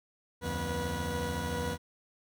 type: tone cluster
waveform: 20% pulse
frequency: 74.3 / 87.7 / 242.6 / 487.6 Hz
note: D2 / F2 / B3 / B4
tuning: +21 / +8 / -31 / -22 cents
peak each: -34 / -31 / -37 / -31 dBFS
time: 0.41-1.78 s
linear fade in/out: 50 ms
effects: none